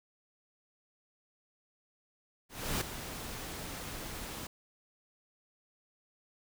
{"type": "noise with ADSR envelope", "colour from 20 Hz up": "pink", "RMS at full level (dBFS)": -32, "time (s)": [2.49, 4.47], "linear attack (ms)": 320, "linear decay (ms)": 9, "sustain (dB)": -10, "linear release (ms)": 4, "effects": []}